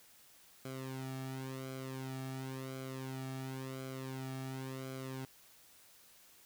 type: tone with flanger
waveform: sawtooth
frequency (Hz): 131.9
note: C3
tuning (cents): +14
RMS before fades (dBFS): -43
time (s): 0.65-5.25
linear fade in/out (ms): 2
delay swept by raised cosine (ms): 1.1 to 2.01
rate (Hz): 0.94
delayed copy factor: -0.75
effects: white hiss -62 dBFS RMS until 6.45 s